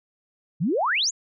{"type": "exponential sweep", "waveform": "sine", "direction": "up", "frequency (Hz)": [138.59, 7459], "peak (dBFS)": -20, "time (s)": [0.6, 1.11], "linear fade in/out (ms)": 20, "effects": []}